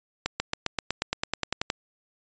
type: accelerating click train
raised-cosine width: 0.2 ms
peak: -8 dBFS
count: 14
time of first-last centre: 0.26-1.701 s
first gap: 140 ms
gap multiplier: 0.96
effects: resampled to 16000 Hz